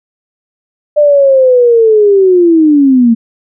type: linear sweep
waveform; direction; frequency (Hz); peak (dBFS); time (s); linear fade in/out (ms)
sine; down; 600 to 223.8; -3; 0.96-3.15; 20
effects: none